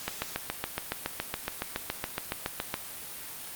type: click train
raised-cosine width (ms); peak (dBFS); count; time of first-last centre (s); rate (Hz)
0.3; -13; 20; 0.08-2.741; 7.14
effects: white hiss -41 dBFS RMS until 3.55 s + Opus 48 kbps